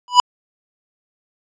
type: tone with exponential growth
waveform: square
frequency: 987 Hz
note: B5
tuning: 1 cent flat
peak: -3 dBFS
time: 0.08-0.2 s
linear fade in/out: 1 ms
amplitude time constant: 26 ms
effects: resampled to 16000 Hz